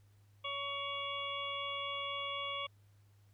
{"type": "harmonic tone", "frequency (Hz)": 562, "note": "C#5", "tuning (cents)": 24, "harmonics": [1, 2, 4, 5, 6], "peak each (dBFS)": [-46, -41, -44, -45, -43], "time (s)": [0.44, 2.67], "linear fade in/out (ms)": 10, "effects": ["added 101 Hz sine -62 dBFS peak until 3.33 s", "pink hiss -75 dBFS RMS until 3.33 s"]}